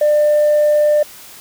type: tone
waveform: sine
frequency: 597 Hz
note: D5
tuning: 28 cents sharp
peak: -8 dBFS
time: 0.01-1.03 s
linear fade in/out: 5 ms
effects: tanh soft clip ceiling -7 dBFS + white hiss -38 dBFS RMS until 1.4 s